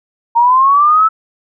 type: linear sweep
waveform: sine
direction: up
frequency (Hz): 921 to 1320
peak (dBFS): -6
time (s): 0.35-1.09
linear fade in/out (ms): 20
effects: none